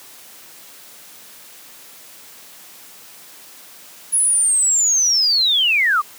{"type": "linear sweep", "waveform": "sine", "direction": "down", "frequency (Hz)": [10548, 1108.7], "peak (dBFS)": -13, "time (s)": [4.12, 6.02], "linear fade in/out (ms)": 20, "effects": ["white hiss -42 dBFS RMS until 6.18 s", "high-pass 150 Hz 12 dB/octave"]}